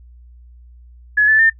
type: tone with pitch steps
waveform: sine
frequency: 1697 / 1747.7 / 1800 Hz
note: G#6 / A6 / A6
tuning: +37 / -12 / +39 cents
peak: -9 dBFS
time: 1.17-1.5 s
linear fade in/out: 10 ms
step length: 110 ms
effects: noise-tail reverb RT60 0.1 s tail -23 dB re dry + added 60 Hz sine -40 dBFS peak until 1.59 s